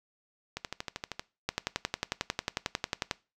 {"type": "two click trains", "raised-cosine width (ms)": 0.2, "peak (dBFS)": [-11, -17], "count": [19, 9], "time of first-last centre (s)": [[1.49, 3.112], [0.57, 1.195]], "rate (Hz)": [11.1, 12.8], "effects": ["noise-tail reverb RT60 0.3 s tail -21 dB re dry"]}